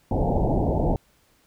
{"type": "low-pass noise", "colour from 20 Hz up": "pink", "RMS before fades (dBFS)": -22, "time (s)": [0.11, 0.96], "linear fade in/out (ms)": 2, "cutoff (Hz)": 880, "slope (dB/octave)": 96, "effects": ["pink hiss -62 dBFS RMS until 1.46 s"]}